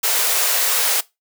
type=high-pass noise; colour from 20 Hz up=white; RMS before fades=-18 dBFS; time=0.03-1.01 s; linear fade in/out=10 ms; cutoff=410 Hz; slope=96 dB/octave; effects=noise-tail reverb RT60 0.2 s tail -20 dB re dry